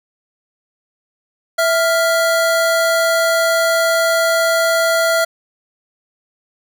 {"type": "tone pair together", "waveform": "square", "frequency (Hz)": [659.3, 1397], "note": ["E5", "F6"], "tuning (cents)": [0, 0], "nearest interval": "octave + minor second", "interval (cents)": 1300, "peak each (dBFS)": [-15, -18], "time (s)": [1.58, 5.25], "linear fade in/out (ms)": 10, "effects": []}